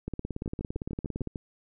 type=two click trains; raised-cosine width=3 ms; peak=-21 / -20 dBFS; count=7 / 22; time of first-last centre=0.46-1.358 / 0.08-1.273 s; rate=6.68 / 17.6 Hz; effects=none